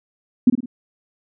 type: tone with echo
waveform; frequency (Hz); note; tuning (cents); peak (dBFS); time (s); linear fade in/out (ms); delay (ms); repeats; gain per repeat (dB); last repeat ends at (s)
sine; 247.2; B3; +2; -7; 0.47-0.5; 5; 53; 3; -7; 0.659
effects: none